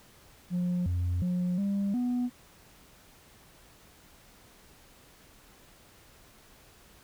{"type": "tone with pitch steps", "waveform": "sine", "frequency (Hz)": [177.9, 88.4, 179, 199.3, 246.2], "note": ["F3", "F2", "F3", "G3", "B3"], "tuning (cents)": [32, 22, 43, 29, -5], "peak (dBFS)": -24, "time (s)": [0.5, 2.3], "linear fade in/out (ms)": 50, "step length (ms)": 360, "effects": ["tanh soft clip ceiling -25 dBFS", "pink hiss -57 dBFS RMS until 7.03 s"]}